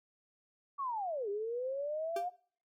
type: linear two-way sweep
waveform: sine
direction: down then up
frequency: 1149 to 394.7 to 726 Hz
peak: -34 dBFS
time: 0.78-2.3 s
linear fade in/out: 20 ms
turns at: 1.29 s
type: tone with exponential decay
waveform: 40% pulse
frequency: 392 Hz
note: G4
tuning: in tune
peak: -33 dBFS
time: 2.16-2.28 s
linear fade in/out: 5 ms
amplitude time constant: 26 ms
effects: noise-tail reverb RT60 0.5 s tail -21 dB re dry